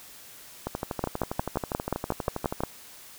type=two click trains; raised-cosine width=1 ms; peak=-11 / -15 dBFS; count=10 / 25; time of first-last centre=1.04-2.636 / 0.67-2.605 s; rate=5.64 / 12.4 Hz; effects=white hiss -48 dBFS RMS until 3.18 s